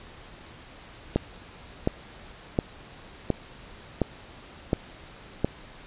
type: click train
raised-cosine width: 2 ms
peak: -8 dBFS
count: 7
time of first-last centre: 1.16-5.446 s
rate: 1.4 Hz
effects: pink hiss -47 dBFS RMS until 5.86 s + resampled to 8000 Hz